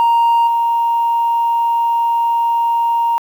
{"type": "tone with level steps", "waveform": "sine", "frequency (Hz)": 932.3, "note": "A#5", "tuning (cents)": 0, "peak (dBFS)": [-7, -11], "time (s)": [0, 3.18], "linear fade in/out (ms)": 0, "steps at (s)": 0.47, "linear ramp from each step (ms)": 5, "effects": ["tanh soft clip ceiling -8 dBFS", "7-bit"]}